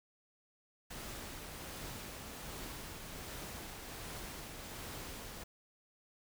pink noise with tremolo, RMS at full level -45 dBFS, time 0.9-5.44 s, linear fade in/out 10 ms, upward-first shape triangle, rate 1.3 Hz, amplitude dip 30%, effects none

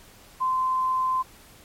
sine tone, 1034 Hz, C6, 21 cents flat, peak -21 dBFS, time 0.4-1.23 s, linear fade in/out 20 ms, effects pink hiss -51 dBFS RMS until 1.64 s + MP3 64 kbps

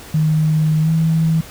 sine tone with pitch glide, 155.56 to 161.33 Hz, D#3 to E3, 0 to -37 cents, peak -12 dBFS, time 0.14-1.41 s, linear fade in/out 5 ms, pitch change +63 cents, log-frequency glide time 0.81-0.9 s, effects pink hiss -37 dBFS RMS until 1.5 s

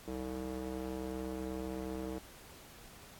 square tone with band-pass filter, 64.2 Hz, C2, 32 cents flat, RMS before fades -40 dBFS, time 0.07-2.19 s, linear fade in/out 10 ms, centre 390 Hz, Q 1.7, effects pink hiss -55 dBFS RMS until 3.19 s + AAC 64 kbps

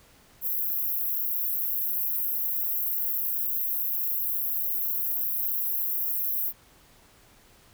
pink high-pass noise, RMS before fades -28 dBFS, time 0.41-6.53 s, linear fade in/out 50 ms, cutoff 12000 Hz, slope 96 dB/octave, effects pink hiss -57 dBFS RMS until 7.73 s

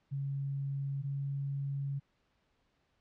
sine tone pair in turn, 138.59 / 139.26 Hz, C#3 / C#3, 0 / +8 cents, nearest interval unison, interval 8 cents, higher second, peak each -33 / -33 dBFS, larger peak neither, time 0.11-1.03 / 1.03-2 s, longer second, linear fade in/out 20 ms, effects pink hiss -75 dBFS RMS until 3 s + low-pass 4000 Hz 12 dB/octave

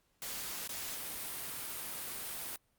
white noise with dropouts, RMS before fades -41 dBFS, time 0.22-2.56 s, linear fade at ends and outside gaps 1 ms, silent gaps 0.676-0.691 s, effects pink hiss -75 dBFS RMS until 2.78 s + Opus 48 kbps

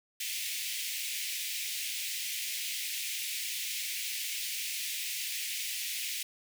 pink high-pass noise, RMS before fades -36 dBFS, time 0.2-6.23 s, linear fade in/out 5 ms, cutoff 2100 Hz, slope 48 dB/octave, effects none

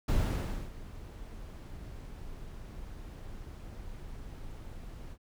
brown noise with ADSR envelope, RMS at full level -26 dBFS, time 0.08-5.18 s, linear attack 7 ms, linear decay 610 ms, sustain -18 dB, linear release 62 ms, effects none

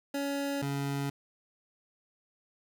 25% pulse tone pair in turn, 280.7 / 140.06 Hz, C#4 / C#3, +22 / +18 cents, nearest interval octave, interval 1204 cents, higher first, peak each -27 dBFS, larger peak neither, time 0.14-0.62 / 0.62-1.1 s, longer neither, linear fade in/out 5 ms, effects none

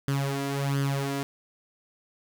sawtooth tone with flanger, 139 Hz, C#3, 5 cents sharp, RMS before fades -28 dBFS, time 0.08-1.23 s, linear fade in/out 0 ms, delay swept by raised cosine 0.62 to 3.02 ms, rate 1.4 Hz, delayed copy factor +0.7, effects none

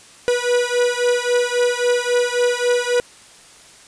45% pulse beating tone pair, 486 / 489.7 Hz, B4 / B4, -28 / -15 cents, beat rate 3.7 Hz, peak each -19 dBFS, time 0.28-3 s, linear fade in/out 0 ms, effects white hiss -45 dBFS RMS until 3.87 s + resampled to 22050 Hz

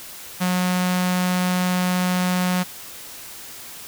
sawtooth tone with notch filter, 181.5 Hz, F#3, 33 cents flat, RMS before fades -21 dBFS, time 0.4-2.64 s, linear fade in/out 20 ms, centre 390 Hz, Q 1.2, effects white hiss -38 dBFS RMS until 3.87 s

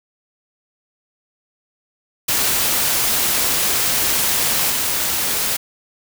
white noise with level steps, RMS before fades -18 / -20 dBFS, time 2.28-5.57 s, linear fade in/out 10 ms, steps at 4.7 s, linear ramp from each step 20 ms, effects none

